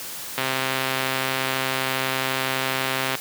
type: click train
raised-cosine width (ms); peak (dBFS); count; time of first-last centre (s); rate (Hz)
0.3; -7; 367; 0.38-3.153; 132
effects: white hiss -34 dBFS RMS until 3.2 s + high-pass 100 Hz 12 dB/octave